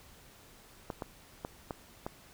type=clicks; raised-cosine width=1 ms; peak=-22 dBFS; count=5; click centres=0.902 / 1.022 / 1.449 / 1.708 / 2.065 s; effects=pink hiss -57 dBFS RMS until 2.33 s